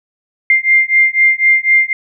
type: beating tone pair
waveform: sine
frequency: 2100 / 2104 Hz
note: C7 / C7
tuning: +6 / +9 cents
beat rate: 4 Hz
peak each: -11 dBFS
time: 0.5-1.93 s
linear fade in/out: 2 ms
effects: none